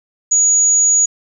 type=tone; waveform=sine; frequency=6800 Hz; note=G#8; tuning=40 cents sharp; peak=-9 dBFS; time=0.31-1.06 s; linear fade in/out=10 ms; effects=none